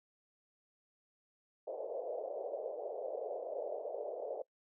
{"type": "band-pass noise", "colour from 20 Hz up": "pink", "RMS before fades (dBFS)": -41, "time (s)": [1.67, 4.42], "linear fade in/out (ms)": 5, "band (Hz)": [460, 650], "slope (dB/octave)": 48, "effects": ["noise-tail reverb RT60 0.1 s tail -22 dB re dry"]}